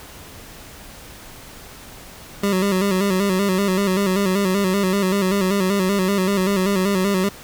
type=tone with vibrato; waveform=25% pulse; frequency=193.1 Hz; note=G3; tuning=26 cents flat; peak=-13 dBFS; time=2.43-7.29 s; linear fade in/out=5 ms; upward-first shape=square; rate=5.2 Hz; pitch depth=68 cents each way; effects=pink hiss -40 dBFS RMS until 7.43 s